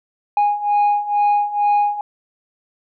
sine beating tone pair, 823 / 825.2 Hz, G#5 / G#5, -16 / -11 cents, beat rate 2.2 Hz, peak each -17 / -14 dBFS, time 0.37-2.01 s, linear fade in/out 2 ms, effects tanh soft clip ceiling -11 dBFS

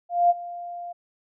sine tone with ADSR envelope, 698.5 Hz, F5, in tune, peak -13 dBFS, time 0.09-0.93 s, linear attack 210 ms, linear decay 30 ms, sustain -19 dB, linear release 14 ms, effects none

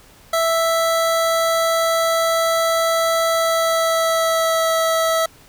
25% pulse tone with pitch glide, 659.3 to 652.1 Hz, E5 to E5, 0 to -19 cents, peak -12 dBFS, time 0.33-5.26 s, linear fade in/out 5 ms, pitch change -19 cents, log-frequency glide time 3.3-4.7 s, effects pink hiss -48 dBFS RMS until 5.48 s

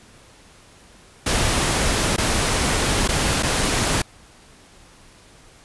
pink noise with dropouts, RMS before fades -20 dBFS, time 1.26-4.02 s, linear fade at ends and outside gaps 5 ms, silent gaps 2.164-2.18 / 3.078-3.087 / 3.427-3.431 s, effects pink hiss -49 dBFS RMS until 5.64 s + resampled to 24000 Hz

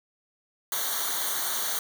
white noise with comb filter, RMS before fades -29 dBFS, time 0.72-1.79 s, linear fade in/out 2 ms, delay 0.39 ms, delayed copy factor -1, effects none

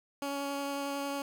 15% pulse tone with vibrato, 280.4 Hz, C#4, 20 cents sharp, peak -27 dBFS, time 0.22-1.22 s, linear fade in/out 2 ms, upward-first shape triangle, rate 11 Hz, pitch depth 11 cents each way, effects none

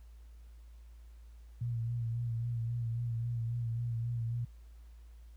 sine tone with vibrato, 117 Hz, A#2, 7 cents sharp, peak -32 dBFS, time 1.61-4.45 s, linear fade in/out 5 ms, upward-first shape sine, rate 3.7 Hz, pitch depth 40 cents each way, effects added 57 Hz sine -50 dBFS peak until 5.36 s + pink hiss -71 dBFS RMS until 5.36 s

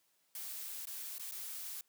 blue noise with dropouts, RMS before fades -44 dBFS, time 0.35-1.81 s, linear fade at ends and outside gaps 2 ms, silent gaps 0.855-0.87 / 1.183-1.195 / 1.313-1.32 s, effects white hiss -75 dBFS RMS until 1.88 s + high-pass 150 Hz 12 dB/octave

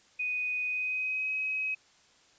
sine tone with pitch glide, 2489 to 2541 Hz, D#7 to D#7, 0 to +36 cents, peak -29 dBFS, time 0.19-1.75 s, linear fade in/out 10 ms, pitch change +36 cents, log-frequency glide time 0.65-1.32 s, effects white hiss -62 dBFS RMS until 2.38 s + resampled to 16000 Hz

